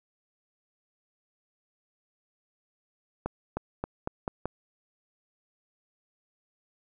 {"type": "accelerating click train", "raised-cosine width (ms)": 1, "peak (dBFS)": -16, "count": 6, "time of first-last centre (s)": [3.26, 4.456], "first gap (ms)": 310, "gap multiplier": 0.87, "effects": []}